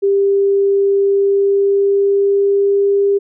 sine tone with pitch glide, 396.6 to 399.8 Hz, G4 to G4, +20 to +34 cents, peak -10 dBFS, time 0.02-3.19 s, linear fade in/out 20 ms, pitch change +14 cents, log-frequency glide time 1.01-3.01 s, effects none

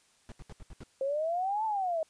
brown noise bursts, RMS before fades -44 dBFS, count 6, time 0.29-0.834 s, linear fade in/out 0 ms, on 29 ms, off 74 ms
sine exponential two-way sweep, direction up then down, 527 to 894 to 624 Hz, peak -28 dBFS, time 1.01-2.03 s, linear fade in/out 2 ms, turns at 1.65 s
effects white hiss -66 dBFS RMS until 2.09 s + resampled to 22050 Hz

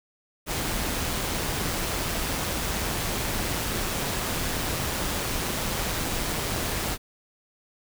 pink noise with amplitude modulation, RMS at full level -27 dBFS, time 0.46-6.98 s, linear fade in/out 50 ms, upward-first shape sine, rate 168 Hz, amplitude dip 30%, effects none

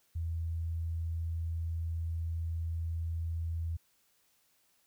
sine tone, 82.6 Hz, E2, 4 cents sharp, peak -32 dBFS, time 0.15-3.77 s, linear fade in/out 10 ms, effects white hiss -71 dBFS RMS until 4.86 s

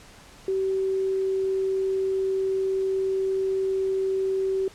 sine tone, 383.2 Hz, G4, 39 cents flat, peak -22 dBFS, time 0.48-4.68 s, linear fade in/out 2 ms, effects pink hiss -49 dBFS RMS until 4.74 s + low-pass 9000 Hz 12 dB/octave

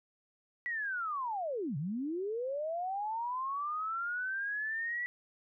sine linear two-way sweep, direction down then up, 1963 to 130.81 to 1963 Hz, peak -33 dBFS, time 0.66-5.06 s, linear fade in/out 0 ms, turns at 1.77 s, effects none

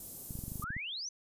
white band-stop noise, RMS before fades -43 dBFS, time 0-0.64 s, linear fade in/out 2 ms, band 380 to 11000 Hz, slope 12 dB/octave
clicks, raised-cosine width 5 ms, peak -29 dBFS, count 11, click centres 0.308 / 0.354 / 0.39 / 0.438 / 0.481 / 0.519 / 0.557 / 0.597 / 0.64 / 0.705 / 0.766 s
sine exponential sweep, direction up, 1174.7 to 6272 Hz, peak -37 dBFS, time 0.62-1.09 s, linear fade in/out 5 ms
effects resampled to 32000 Hz

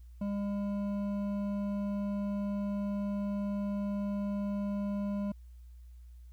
sine tone with hard clipping, 202 Hz, G#3, 48 cents flat, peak -33 dBFS, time 0.21-5.32 s, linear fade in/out 5 ms, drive 9 dB, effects added 60 Hz sine -48 dBFS peak until 6.32 s + white hiss -75 dBFS RMS until 6.32 s

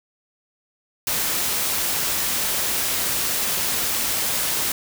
white noise, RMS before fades -23 dBFS, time 1.07-4.72 s, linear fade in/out 2 ms, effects none

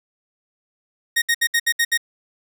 sawtooth tone bursts, 1864.7 Hz, A#6, in tune, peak -12 dBFS, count 7, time 1.16-1.976 s, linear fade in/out 10 ms, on 60 ms, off 66 ms, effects none

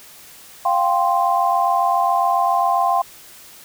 sine chord, F suspended second, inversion none, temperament just, 698.5 / 785.8 / 1047.7 Hz, F5 / G5 / C6, 0 / +4 / +2 cents, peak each -19 dBFS, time 0.65-3.02 s, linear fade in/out 5 ms, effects white hiss -43 dBFS RMS until 3.64 s

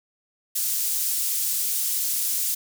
pink high-pass noise, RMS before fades -25 dBFS, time 0.55-2.55 s, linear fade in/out 10 ms, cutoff 8200 Hz, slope 12 dB/octave, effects none

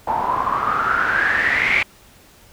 white noise with low-pass filter sweep, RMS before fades -19 dBFS, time 0.07-1.83 s, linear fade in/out 5 ms, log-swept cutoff 860 to 2300 Hz, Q 9.9, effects pink hiss -49 dBFS RMS until 2.52 s

